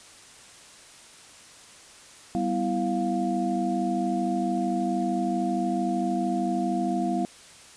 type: tone cluster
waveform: sine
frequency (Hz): 193.5 / 246.6 / 331.1 / 703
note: G3 / B3 / E4 / F5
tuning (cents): -22 / -2 / +8 / +11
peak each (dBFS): -29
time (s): 2.35-7.25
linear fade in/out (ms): 0
effects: white hiss -49 dBFS RMS until 7.76 s + resampled to 22050 Hz